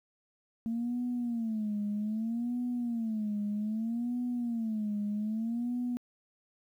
sine tone with vibrato, 225.2 Hz, A3, 40 cents sharp, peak -29 dBFS, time 0.66-5.97 s, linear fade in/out 0 ms, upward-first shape sine, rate 0.63 Hz, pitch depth 150 cents each way, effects tanh soft clip ceiling -26 dBFS + 11-bit

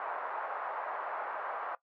pink band-pass noise, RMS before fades -38 dBFS, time 0-1.75 s, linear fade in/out 2 ms, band 670 to 1400 Hz, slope 24 dB/octave, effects noise-tail reverb RT60 0.1 s tail -18 dB re dry

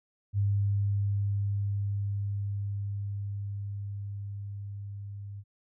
sine tone with level ramp, 100.7 Hz, G2, 47 cents sharp, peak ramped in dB -23 to -38 dBFS, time 0.33-5.44 s, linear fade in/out 50 ms, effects none

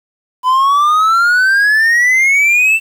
triangle exponential sweep, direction up, 999 to 2689 Hz, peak -6 dBFS, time 0.43-2.8 s, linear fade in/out 50 ms, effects 7-bit

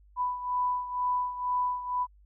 sine beating tone pair, 992 / 994.1 Hz, B5 / B5, +7 / +11 cents, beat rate 2.1 Hz, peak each -28 / -33 dBFS, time 0.16-2.07 s, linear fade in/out 50 ms, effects added 50 Hz sine -55 dBFS peak until 2.25 s

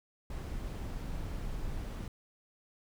brown noise, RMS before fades -38 dBFS, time 0.3-2.08 s, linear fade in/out 2 ms, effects none

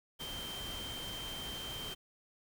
sine tone in noise, 3136 Hz, G7, in tune, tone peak -42 dBFS, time 0.19-1.95 s, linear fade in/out 20 ms, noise pink, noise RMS -45 dBFS, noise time 0.19-1.95 s, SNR 0 dB, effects none

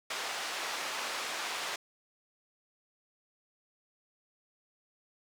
pink band-pass noise, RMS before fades -37 dBFS, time 0.1-1.76 s, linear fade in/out 5 ms, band 740 to 6300 Hz, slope 12 dB/octave, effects none

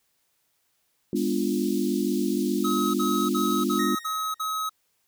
sine chord, G# diminished seventh, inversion none, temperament equal with one note detuned, 203.5 / 246.9 / 293.7 / 349.2 Hz, G#3 / B3 / D4 / F4, -35 / 0 / 0 / 0 cents, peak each -28 dBFS, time 1.13-3.95 s, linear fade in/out 2 ms
pink high-pass noise, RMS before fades -41 dBFS, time 1.15-3.8 s, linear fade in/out 20 ms, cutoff 3600 Hz, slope 24 dB/octave
square tone bursts, 1276 Hz, D#6, 43 cents sharp, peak -27 dBFS, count 6, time 2.64-4.695 s, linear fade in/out 10 ms, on 300 ms, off 51 ms
sawtooth tone with exponential decay, 1864.7 Hz, A#6, in tune, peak -26 dBFS, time 3.79-4.48 s, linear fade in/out 5 ms, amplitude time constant 150 ms
effects white hiss -71 dBFS RMS until 5.07 s

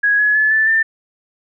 sine tone with pitch steps, 1661.2 / 1692.2 / 1723.8 / 1755.9 / 1788.7 Hz, G#6 / G#6 / A6 / A6 / A6, 0 / +32 / -36 / -4 / +28 cents, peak -11 dBFS, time 0.03-0.83 s, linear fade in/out 10 ms, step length 160 ms, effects none

